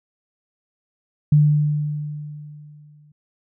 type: tone with exponential decay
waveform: sine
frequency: 149 Hz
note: D3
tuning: 25 cents sharp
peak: -9 dBFS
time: 1.32-3.12 s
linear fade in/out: 5 ms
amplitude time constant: 390 ms
effects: none